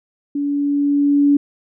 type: tone with level ramp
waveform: sine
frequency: 285.9 Hz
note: D4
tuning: 46 cents flat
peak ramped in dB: -18 to -9 dBFS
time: 0.35-1.37 s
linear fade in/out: 5 ms
effects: none